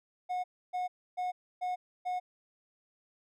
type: tone bursts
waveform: triangle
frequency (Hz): 727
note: F#5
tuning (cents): -31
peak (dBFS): -29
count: 5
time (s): 0.29-2.2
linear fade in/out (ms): 20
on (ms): 150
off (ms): 290
effects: none